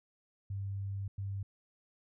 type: tone bursts at uneven times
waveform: sine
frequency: 98.6 Hz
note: G2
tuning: 11 cents sharp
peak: -35 dBFS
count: 2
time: 0.5-1.08 / 1.18-1.43 s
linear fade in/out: 5 ms
effects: none